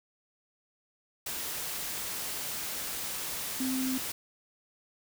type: tone in noise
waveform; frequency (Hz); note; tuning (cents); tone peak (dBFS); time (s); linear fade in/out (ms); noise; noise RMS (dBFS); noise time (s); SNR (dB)
sine; 260; C4; -11; -29; 3.6-3.98; 5; white; -36; 1.26-4.12; +4
effects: none